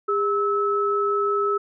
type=tone pair together; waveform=sine; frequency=405.6 / 1300 Hz; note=G#4 / E6; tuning=-41 / -24 cents; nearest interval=octave + minor sixth; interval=2017 cents; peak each=-22 dBFS; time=0.08-1.58 s; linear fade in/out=10 ms; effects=none